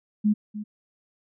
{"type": "tone with echo", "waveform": "sine", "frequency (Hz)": 210.5, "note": "G#3", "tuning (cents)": 24, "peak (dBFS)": -17, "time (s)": [0.24, 0.34], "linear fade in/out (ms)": 20, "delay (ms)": 300, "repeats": 1, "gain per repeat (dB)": -13, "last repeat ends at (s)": 0.64, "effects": []}